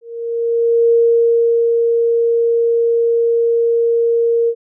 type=tone with ADSR envelope; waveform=sine; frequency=465.1 Hz; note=A#4; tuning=4 cents flat; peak=-8 dBFS; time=0.01-4.55 s; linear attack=900 ms; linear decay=790 ms; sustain=-3 dB; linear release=65 ms; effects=none